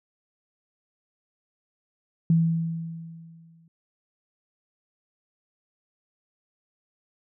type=tone with exponential decay; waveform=sine; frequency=164.81 Hz; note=E3; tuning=in tune; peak=-15 dBFS; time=2.3-3.68 s; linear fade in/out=2 ms; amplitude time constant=300 ms; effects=none